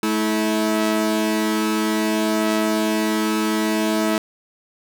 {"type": "tone pair together", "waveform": "sawtooth", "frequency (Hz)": [216.6, 324.6], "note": ["A3", "E4"], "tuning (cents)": [-27, -27], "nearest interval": "perfect fifth", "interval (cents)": 700, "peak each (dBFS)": -17, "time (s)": [0.03, 4.18], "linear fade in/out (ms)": 2, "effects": []}